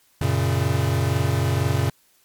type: chord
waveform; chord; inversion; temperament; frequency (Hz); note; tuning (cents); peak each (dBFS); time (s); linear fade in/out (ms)
square; F# major; none; equal; 92.5 / 116.54 / 138.59; F#2 / A#2 / C#3; 0 / 0 / 0; -24; 0.21-1.9; 5
effects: white hiss -60 dBFS RMS until 2.24 s + MP3 96 kbps